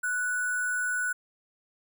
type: tone with sample-and-hold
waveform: sine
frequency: 1480 Hz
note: F#6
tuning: in tune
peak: -26 dBFS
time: 0.03-1.13 s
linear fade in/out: 10 ms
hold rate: 8820 Hz
effects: none